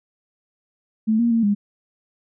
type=tone with pitch steps; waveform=sine; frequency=219.1 / 235.3 / 228.8 / 204.1 Hz; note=A3 / A#3 / A#3 / G#3; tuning=-7 / +16 / -32 / -30 cents; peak=-15 dBFS; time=1.07-1.55 s; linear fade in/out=20 ms; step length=120 ms; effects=none